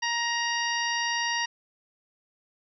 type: harmonic tone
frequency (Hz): 940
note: A#5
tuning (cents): +14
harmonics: 1 / 2 / 3 / 4 / 5 / 6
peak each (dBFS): -31 / -29 / -33 / -40 / -36 / -35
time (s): 0.02-1.46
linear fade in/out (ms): 10
effects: none